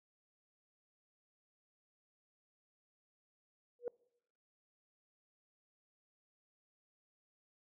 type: tone with exponential growth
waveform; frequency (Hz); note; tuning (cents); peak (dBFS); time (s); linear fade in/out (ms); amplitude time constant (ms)
sine; 482.8; B4; -39; -31; 3.79-3.88; 1; 18
effects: noise-tail reverb RT60 0.8 s tail -26 dB re dry + tanh soft clip ceiling -29 dBFS